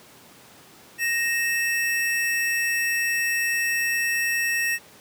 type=tone pair together; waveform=square; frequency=1864.7 / 2635 Hz; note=A#6 / E7; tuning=0 / -1 cents; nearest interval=tritone; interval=599 cents; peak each=-24 / -27 dBFS; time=0.98-4.79 s; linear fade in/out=50 ms; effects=pink hiss -49 dBFS RMS until 5 s + high-pass 150 Hz 12 dB/octave